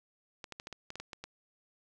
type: clicks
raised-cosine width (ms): 0.2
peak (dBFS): -25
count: 10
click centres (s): 0.442 / 0.523 / 0.599 / 0.671 / 0.727 / 0.904 / 0.956 / 1 / 1.132 / 1.24
effects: none